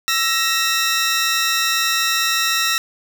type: tone pair together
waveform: 15% pulse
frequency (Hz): 1329 / 1879.5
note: E6 / A#6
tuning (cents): +14 / +14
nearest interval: tritone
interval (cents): 600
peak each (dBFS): -13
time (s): 0.08-2.78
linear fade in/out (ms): 0
effects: none